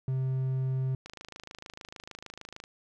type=tone; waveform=triangle; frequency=131.2 Hz; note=C3; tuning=5 cents sharp; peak=-25 dBFS; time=0.08-0.95 s; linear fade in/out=2 ms
type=click train; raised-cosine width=0.2 ms; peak=-25 dBFS; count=43; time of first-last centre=1.06-2.639 s; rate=26.6 Hz
effects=none